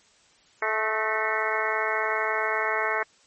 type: harmonic tone with a mistuned harmonic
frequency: 217.5 Hz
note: A3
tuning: 20 cents flat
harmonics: 2 / 3 / 4 / 5 / 6 / 7 / 8 / 9 / 10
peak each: -32 / -32 / -32 / -32 / -32 / -32 / -32 / -32 / -32 dBFS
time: 0.62-3.03 s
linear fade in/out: 2 ms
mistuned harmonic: 8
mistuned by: +52 cents
effects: white hiss -59 dBFS RMS until 3.26 s + MP3 32 kbps